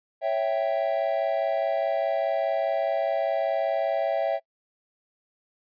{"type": "chord", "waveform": "triangle", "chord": "C# diminished", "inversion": "none", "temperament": "equal", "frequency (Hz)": [554.4, 659.3, 784], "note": ["C#5", "E5", "G5"], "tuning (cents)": [0, 0, 0], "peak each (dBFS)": [-26, -23, -28], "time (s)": [0.21, 4.4], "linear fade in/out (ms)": 50, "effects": ["noise-tail reverb RT60 0.1 s tail -25 dB re dry", "resampled to 11025 Hz"]}